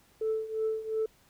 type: tone with tremolo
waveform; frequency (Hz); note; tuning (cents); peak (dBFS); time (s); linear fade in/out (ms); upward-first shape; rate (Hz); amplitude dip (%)
sine; 439.6; A4; -2; -24; 0.21-1.06; 5; triangle; 2.8; 85
effects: tanh soft clip ceiling -23 dBFS + pink hiss -63 dBFS RMS until 1.29 s